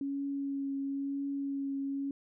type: tone with vibrato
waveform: sine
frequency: 277.2 Hz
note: C#4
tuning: in tune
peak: -32 dBFS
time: 0.01-2.11 s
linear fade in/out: 2 ms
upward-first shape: triangle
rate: 0.99 Hz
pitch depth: 16 cents each way
effects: none